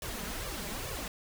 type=noise with flanger; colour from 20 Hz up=pink; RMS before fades=-38 dBFS; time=0.02-1.08 s; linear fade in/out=2 ms; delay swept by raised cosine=1.7 to 5 ms; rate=2.3 Hz; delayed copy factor=+0.9; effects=none